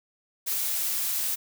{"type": "noise", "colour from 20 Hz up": "blue", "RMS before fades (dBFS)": -28, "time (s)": [0.46, 1.36], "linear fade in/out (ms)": 20, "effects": []}